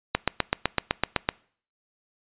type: click train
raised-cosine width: 0.3 ms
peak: -4 dBFS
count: 10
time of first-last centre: 0.15-1.289 s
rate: 7.9 Hz
effects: noise-tail reverb RT60 0.5 s tail -24 dB re dry + resampled to 8000 Hz